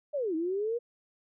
sine linear two-way sweep, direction down then up, 614 to 310 to 485 Hz, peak -28 dBFS, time 0.13-0.79 s, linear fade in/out 20 ms, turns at 0.35 s, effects none

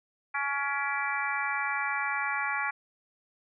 harmonic tone with a mistuned harmonic, 280.7 Hz, C#4, 22 cents sharp, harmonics 3 / 4 / 5 / 6 / 7 / 8, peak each -35 / -35 / -35 / -35 / -35 / -35 dBFS, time 0.34-2.71 s, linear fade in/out 10 ms, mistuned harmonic 8, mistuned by +65 cents, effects none

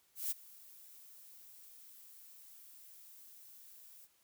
violet noise with ADSR envelope, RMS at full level -35 dBFS, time 0.15-4.08 s, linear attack 160 ms, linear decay 20 ms, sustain -22 dB, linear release 44 ms, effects white hiss -72 dBFS RMS until 4.23 s

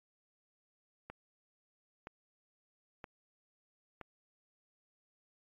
click train, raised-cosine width 0.5 ms, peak -30 dBFS, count 4, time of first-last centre 1.1-4.013 s, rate 1.03 Hz, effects AAC 32 kbps

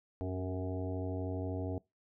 harmonic tone with a mistuned harmonic, 92.5 Hz, F#2, in tune, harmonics 1 / 2 / 3 / 4 / 5 / 7 / 8 / 9, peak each -37 / -50 / -40 / -45 / -43 / -45 / -52 / -55 dBFS, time 0.21-1.78 s, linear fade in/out 0 ms, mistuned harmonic 4, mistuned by +38 cents, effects noise-tail reverb RT60 0.2 s tail -22 dB re dry

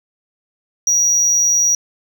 sine tone, 5770 Hz, F#8, 44 cents flat, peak -9 dBFS, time 0.87-1.75 s, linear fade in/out 2 ms, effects tanh soft clip ceiling -10 dBFS

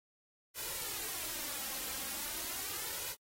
white noise with flanger, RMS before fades -40 dBFS, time 0.54-3.16 s, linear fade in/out 50 ms, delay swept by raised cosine 2 to 3.8 ms, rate 0.38 Hz, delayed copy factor +0.6, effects AAC 48 kbps

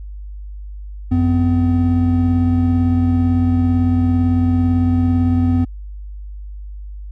triangle tone pair together, 90.4 / 253.3 Hz, F#2 / B3, -40 / +44 cents, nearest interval octave + tritone, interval 1784 cents, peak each -13 dBFS, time 1.11-5.65 s, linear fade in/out 10 ms, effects added 50 Hz sine -28 dBFS peak until 7.11 s

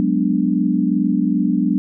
sine chord, G# half-diminished seventh, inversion third, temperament equal, 185 / 207.7 / 246.9 / 293.7 Hz, F#3 / G#3 / B3 / D4, 0 / 0 / 0 / 0 cents, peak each -20 dBFS, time 0-1.78 s, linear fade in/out 0 ms, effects none

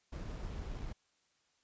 brown noise with sample-and-hold, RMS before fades -42 dBFS, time 0.12-0.93 s, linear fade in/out 10 ms, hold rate 6300 Hz, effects white hiss -75 dBFS RMS until 1.63 s + resampled to 16000 Hz

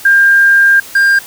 sine / triangle tone pair in turn, 1600 / 1600 Hz, G6 / G6, +35 / +35 cents, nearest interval unison, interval 0 cents, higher neither, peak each -4 dBFS, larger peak neither, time 0.05-0.8 / 0.95-1.19 s, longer first, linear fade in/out 5 ms, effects white hiss -32 dBFS RMS until 1.26 s

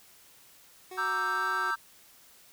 25% pulse tone with vibrato, 370 Hz, F#4, in tune, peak -37 dBFS, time 0.91-1.71 s, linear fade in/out 5 ms, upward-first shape sine, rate 2.1 Hz, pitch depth 14 cents each way
triangle chord, E half-diminished seventh, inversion second, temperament equal, 932.3 / 1174.7 / 1318.5 / 1568 Hz, Bb5 / D6 / E6 / G6, 0 / 0 / 0 / 0 cents, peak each -34 / -34 / -30 / -29 dBFS, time 0.97-1.76 s, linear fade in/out 20 ms
effects white hiss -57 dBFS RMS until 2.52 s

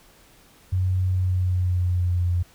sine tone with pitch glide, 92.5 to 88.12 Hz, F#2 to F2, 0 to +16 cents, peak -19 dBFS, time 0.72-2.43 s, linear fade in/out 10 ms, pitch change -84 cents, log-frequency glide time 1.11-2.31 s, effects pink hiss -54 dBFS RMS until 2.54 s

